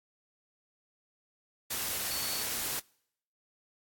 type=tone in noise; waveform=sine; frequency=4435 Hz; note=C#8; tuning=in tune; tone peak=-37 dBFS; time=2.1-2.43 s; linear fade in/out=10 ms; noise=white; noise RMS=-34 dBFS; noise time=1.7-2.8 s; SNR=-6 dB; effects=noise-tail reverb RT60 0.7 s tail -26 dB re dry + AAC 64 kbps